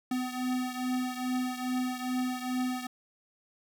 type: beating tone pair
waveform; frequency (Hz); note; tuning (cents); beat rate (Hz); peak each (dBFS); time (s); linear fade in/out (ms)
square; 252.1 / 254.5; B3 / C4; +36 / -48; 2.4; -32 / -36; 0.11-2.87; 5
effects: none